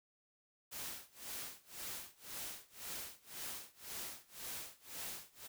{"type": "noise with tremolo", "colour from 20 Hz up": "white", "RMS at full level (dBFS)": -44, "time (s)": [0.71, 5.48], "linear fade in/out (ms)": 20, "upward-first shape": "sine", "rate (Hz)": 1.9, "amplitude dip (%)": 95, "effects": []}